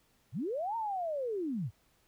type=linear two-way sweep; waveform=sine; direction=up then down; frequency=89.3 to 932.3 to 89.3 Hz; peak=-32 dBFS; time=0.32-1.71 s; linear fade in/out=50 ms; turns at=0.76 s; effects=pink hiss -70 dBFS RMS until 2.07 s